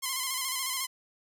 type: tone with vibrato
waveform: 5% pulse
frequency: 1045 Hz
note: C6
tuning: 2 cents flat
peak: -18 dBFS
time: 0.02-0.87 s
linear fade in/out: 20 ms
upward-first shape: square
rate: 14 Hz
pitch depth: 44 cents each way
effects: none